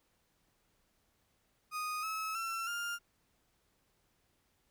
35% pulse tone with pitch steps, 1241 / 1293 / 1347.1 / 1403.5 Hz, D#6 / E6 / E6 / F6, -5 / -34 / +37 / +8 cents, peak -34 dBFS, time 1.71-2.99 s, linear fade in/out 50 ms, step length 320 ms, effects pink hiss -75 dBFS RMS until 4.7 s

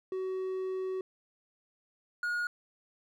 triangle tone pair in turn, 375.9 / 1438.6 Hz, F#4 / F#6, +27 / -49 cents, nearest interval octave + major seventh, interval 2324 cents, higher second, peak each -30 / -28 dBFS, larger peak second, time 0.12-1.01 / 2.23-2.47 s, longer first, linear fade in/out 2 ms, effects none

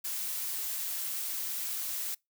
blue noise, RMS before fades -35 dBFS, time 0.04-2.15 s, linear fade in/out 10 ms, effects noise-tail reverb RT60 0.2 s tail -26 dB re dry

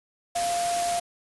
sine tone in noise, 696 Hz, F5, 6 cents flat, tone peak -24 dBFS, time 0.35-1 s, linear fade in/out 10 ms, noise white, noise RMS -31 dBFS, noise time 0.35-1 s, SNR +4 dB, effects resampled to 24000 Hz

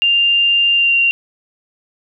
sine tone with pitch glide, 2794 to 2765 Hz, F7 to F7, 0 to -18 cents, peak -10 dBFS, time 0.02-1.11 s, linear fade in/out 0 ms, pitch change -18 cents, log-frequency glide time 0.74-0.95 s, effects none

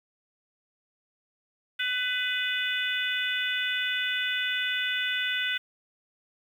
harmonic tone with a mistuned harmonic, 500 Hz, B4, 21 cents sharp, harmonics 3 / 4 / 5 / 6 / 7, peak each -30 / -33 / -35 / -33 / -33 dBFS, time 1.79-5.58 s, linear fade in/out 10 ms, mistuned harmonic 6, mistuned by -24 cents, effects 9-bit

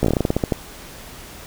slowing click train, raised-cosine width 2 ms, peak -4 dBFS, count 13, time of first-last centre 0.03-0.522 s, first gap 15 ms, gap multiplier 1.17, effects pink hiss -39 dBFS RMS until 1.46 s

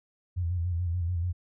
sine tone with vibrato, 87 Hz, F2, 6 cents flat, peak -26 dBFS, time 0.36-1.33 s, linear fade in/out 20 ms, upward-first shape square, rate 6.9 Hz, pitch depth 58 cents each way, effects none

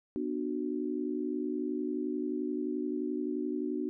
sine chord, B minor, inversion none, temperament equal with one note detuned, 246.9 / 298.3 / 370 Hz, B3 / D4 / F#4, 0 / +27 / 0 cents, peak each -36 / -34 / -36 dBFS, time 0.16-3.89 s, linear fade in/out 0 ms, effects none

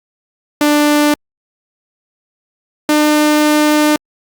sawtooth tone pair in turn, 295.7 / 301 Hz, D4 / D4, +12 / +43 cents, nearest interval unison, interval 31 cents, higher second, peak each -5 dBFS, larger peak neither, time 0.61-1.14 / 2.89-3.96 s, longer second, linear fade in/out 2 ms, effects Opus 48 kbps

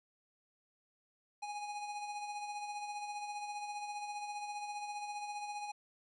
square tone with tremolo, 828 Hz, G#5, 5 cents flat, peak -39 dBFS, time 1.42-5.72 s, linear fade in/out 10 ms, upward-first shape sine, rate 15 Hz, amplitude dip 45%, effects resampled to 22050 Hz + 12-bit

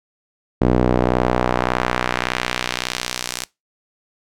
sawtooth tone with band-pass filter sweep, 61.74 Hz, B1, in tune, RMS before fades -20 dBFS, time 0.61-3.45 s, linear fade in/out 5 ms, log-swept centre 330 to 7300 Hz, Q 0.84, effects noise-tail reverb RT60 0.2 s tail -22 dB re dry

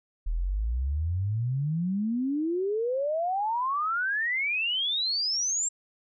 sine exponential sweep, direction up, 37.73 to 7570 Hz, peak -25 dBFS, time 0.26-5.69 s, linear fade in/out 10 ms, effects none

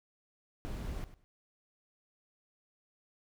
brown noise with echo, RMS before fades -39 dBFS, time 0.65-1.04 s, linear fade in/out 0 ms, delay 100 ms, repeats 2, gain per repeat -14 dB, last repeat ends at 1.24 s, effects none

